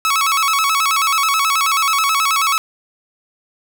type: tone with vibrato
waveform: sawtooth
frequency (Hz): 1204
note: D6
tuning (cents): +43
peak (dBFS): -10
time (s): 0.05-2.58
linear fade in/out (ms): 0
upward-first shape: square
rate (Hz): 9.3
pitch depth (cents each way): 130
effects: none